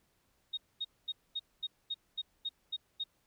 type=tone bursts; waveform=sine; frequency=3729 Hz; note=A#7; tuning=in tune; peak=-33 dBFS; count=10; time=0.53-3.04 s; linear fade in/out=10 ms; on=44 ms; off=230 ms; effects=pink hiss -74 dBFS RMS until 3.26 s